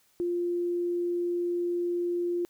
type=tone; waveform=sine; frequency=349.2 Hz; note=F4; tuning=in tune; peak=-26 dBFS; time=0.2-2.45 s; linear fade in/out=0 ms; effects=white hiss -66 dBFS RMS until 2.49 s

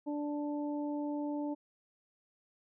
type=harmonic tone; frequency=293.3 Hz; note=D4; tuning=2 cents flat; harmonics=1 / 2 / 3; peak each=-34 / -42 / -45 dBFS; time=0.06-1.55 s; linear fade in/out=20 ms; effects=none

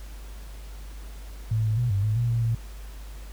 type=tone with pitch steps; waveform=sine; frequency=110.3 / 108.8 / 121.8 / 99 / 107.5 / 119.2 / 116.8 / 114.8 Hz; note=A2 / A2 / B2 / G2 / A2 / A#2 / A#2 / A#2; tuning=+5 / -19 / -24 / +18 / -40 / +39 / +4 / -26 cents; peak=-21 dBFS; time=1.51-2.55 s; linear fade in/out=5 ms; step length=130 ms; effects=added 50 Hz sine -37 dBFS peak until 3.32 s + pink hiss -50 dBFS RMS until 3.32 s

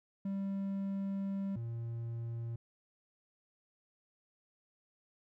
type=tone pair in turn; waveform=triangle; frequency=196 / 116.21 Hz; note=G3 / A#2; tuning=0 / -5 cents; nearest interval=major sixth; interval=905 cents; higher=first; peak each=-32 / -35 dBFS; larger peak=first; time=0.25-1.56 / 1.56-2.56 s; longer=first; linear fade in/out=5 ms; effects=none

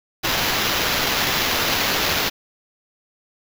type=noise with sample-and-hold; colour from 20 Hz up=violet; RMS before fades=-21 dBFS; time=0.23-2.3 s; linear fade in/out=20 ms; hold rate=8820 Hz; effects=none

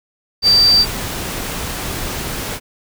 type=tone in noise; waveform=sine; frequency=4663 Hz; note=D8; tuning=13 cents flat; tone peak=-8 dBFS; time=0.42-0.86 s; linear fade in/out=50 ms; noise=pink; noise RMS=-24 dBFS; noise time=0.42-2.6 s; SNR=+13 dB; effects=none

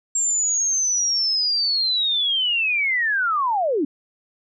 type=linear sweep; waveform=sine; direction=down; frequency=7459 to 260 Hz; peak=-18 dBFS; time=0.15-3.85 s; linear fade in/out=5 ms; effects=none

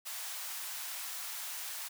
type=high-pass noise; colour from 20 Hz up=white; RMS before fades=-41 dBFS; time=0.05-1.89 s; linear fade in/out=20 ms; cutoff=700 Hz; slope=24 dB/octave; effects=none

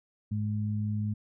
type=tone pair together; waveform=sine; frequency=105.4 / 210.8 Hz; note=G#2 / G#3; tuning=+26 / +26 cents; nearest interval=octave; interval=1200 cents; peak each=-29 / -33 dBFS; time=0.31-1.14 s; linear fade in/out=10 ms; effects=none

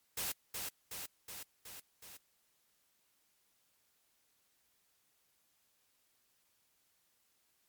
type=noise with echo; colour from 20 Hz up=white; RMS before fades=-38 dBFS; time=0.17-0.32 s; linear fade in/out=5 ms; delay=370 ms; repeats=5; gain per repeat=-3 dB; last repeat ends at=2.17 s; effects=white hiss -75 dBFS RMS until 7.68 s + MP3 96 kbps

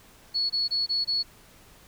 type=tone bursts; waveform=sine; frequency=4387 Hz; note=C#8; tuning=19 cents flat; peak=-23 dBFS; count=5; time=0.34-1.232 s; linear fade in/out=20 ms; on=160 ms; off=23 ms; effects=pink hiss -54 dBFS RMS until 1.87 s

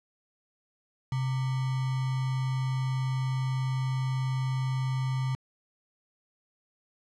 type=tone with sample-and-hold; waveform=sine; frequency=130.81 Hz; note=C3; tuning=in tune; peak=-26 dBFS; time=1.12-5.35 s; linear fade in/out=2 ms; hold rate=1050 Hz; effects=low-pass 6000 Hz 12 dB/octave

